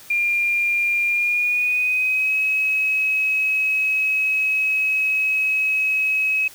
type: tone with pitch glide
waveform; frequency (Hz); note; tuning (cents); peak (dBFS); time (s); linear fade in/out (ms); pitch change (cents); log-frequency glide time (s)
sine; 2400 to 2557; D7 to D#7; +37 to +47; -17; 0.1-6.48; 5; +110; 1.08-2.37
effects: white hiss -44 dBFS RMS until 6.54 s